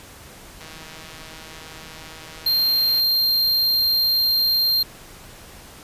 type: click train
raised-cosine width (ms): 0.2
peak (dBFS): -23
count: 381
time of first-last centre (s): 0.61-3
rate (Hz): 159
type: tone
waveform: square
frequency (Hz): 4186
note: C8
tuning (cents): 0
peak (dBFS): -17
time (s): 2.46-4.83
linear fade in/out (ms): 5
effects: pink hiss -43 dBFS RMS until 5.83 s + resampled to 32000 Hz